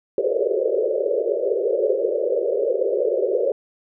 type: band-pass noise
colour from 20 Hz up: white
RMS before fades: -21 dBFS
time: 0.18-3.52 s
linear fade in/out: 2 ms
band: 370 to 580 Hz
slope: 96 dB/octave
effects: none